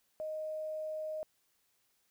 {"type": "tone with quantisation", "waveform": "sine", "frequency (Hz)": 622.3, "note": "D#5", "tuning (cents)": 0, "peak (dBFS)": -36, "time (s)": [0.2, 1.23], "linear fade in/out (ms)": 0, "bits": 11, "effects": ["white hiss -75 dBFS RMS until 2.1 s"]}